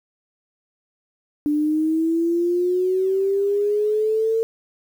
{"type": "linear sweep", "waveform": "sine", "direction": "up", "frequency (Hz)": [293.7, 453.2], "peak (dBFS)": -17, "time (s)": [1.46, 4.43], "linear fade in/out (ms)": 0, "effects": ["8-bit"]}